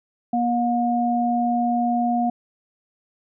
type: tone pair together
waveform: sine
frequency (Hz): 239.3 / 717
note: A#3 / F5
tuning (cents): +46 / +45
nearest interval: octave + perfect fifth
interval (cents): 1899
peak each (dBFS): -21 / -21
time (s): 0.33-2.3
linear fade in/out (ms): 5
effects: none

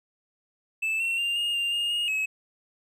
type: tone with pitch steps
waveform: triangle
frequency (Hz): 2631 / 2717 / 2792 / 2841 / 2793 / 2834 / 2857 / 2568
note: E7 / F7 / F7 / F7 / F7 / F7 / F7 / E7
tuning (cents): -4 / -48 / -1 / +29 / -1 / +25 / +39 / -46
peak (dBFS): -23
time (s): 0.82-2.26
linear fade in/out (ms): 10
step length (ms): 180
effects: none

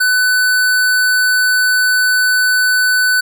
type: tone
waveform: square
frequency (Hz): 1500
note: F#6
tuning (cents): +23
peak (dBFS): -11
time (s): 0-3.21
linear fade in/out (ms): 10
effects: none

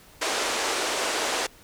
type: band-pass noise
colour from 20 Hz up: pink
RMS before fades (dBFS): -27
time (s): 0.21-1.47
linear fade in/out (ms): 10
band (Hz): 360 to 8700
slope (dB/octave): 24
effects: pink hiss -52 dBFS RMS until 1.63 s

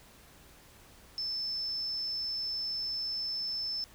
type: tone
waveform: sine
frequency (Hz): 5274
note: E8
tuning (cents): 0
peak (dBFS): -32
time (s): 1.18-3.84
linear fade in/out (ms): 0
effects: added 60 Hz sine -64 dBFS peak until 3.94 s + pink hiss -57 dBFS RMS until 3.94 s

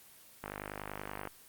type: click train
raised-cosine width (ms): 0.5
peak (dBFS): -23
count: 43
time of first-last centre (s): 0.44-1.273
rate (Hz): 50.4
effects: white hiss -57 dBFS RMS until 1.48 s + Opus 24 kbps

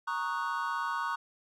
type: chord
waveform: triangle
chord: D# minor seventh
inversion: second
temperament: equal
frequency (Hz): 932.3 / 1108.7 / 1244.5 / 1480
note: A#5 / C#6 / D#6 / F#6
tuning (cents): 0 / 0 / 0 / 0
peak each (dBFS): -34 / -33 / -36 / -35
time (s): 0.07-1.16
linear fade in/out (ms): 10
effects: none

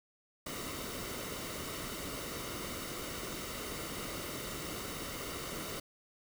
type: noise with comb filter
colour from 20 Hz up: pink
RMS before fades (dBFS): -41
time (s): 0.46-5.8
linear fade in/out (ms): 5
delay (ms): 1.2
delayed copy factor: -0.55
effects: none

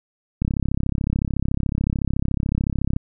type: click train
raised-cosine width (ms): 5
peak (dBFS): -9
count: 87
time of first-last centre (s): 0.42-2.964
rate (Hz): 33.8
effects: none

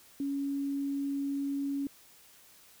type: tone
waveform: sine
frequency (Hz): 279.2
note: C#4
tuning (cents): +13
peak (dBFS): -30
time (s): 0.2-1.87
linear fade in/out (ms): 2
effects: white hiss -58 dBFS RMS until 2.8 s

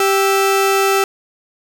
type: tone pair together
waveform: 30% pulse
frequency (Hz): 392 / 1317.6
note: G4 / E6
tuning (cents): 0 / -1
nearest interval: octave + major sixth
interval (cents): 2099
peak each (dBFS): -11 / -15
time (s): 0-1.04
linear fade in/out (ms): 2
effects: none

